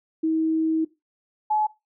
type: tone pair in turn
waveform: sine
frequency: 319.8 / 853.8 Hz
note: D#4 / G#5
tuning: +48 / +48 cents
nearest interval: octave + perfect fourth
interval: 1700 cents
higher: second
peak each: -19 dBFS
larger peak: neither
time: 0.23-0.85 / 1.5-1.67 s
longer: first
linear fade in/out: 10 ms
effects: noise-tail reverb RT60 0.2 s tail -17 dB re dry